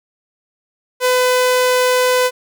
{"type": "tone", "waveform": "sawtooth", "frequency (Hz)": 503, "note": "B4", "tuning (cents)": 32, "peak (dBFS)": -8, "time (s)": [1, 2.31], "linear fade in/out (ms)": 50, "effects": []}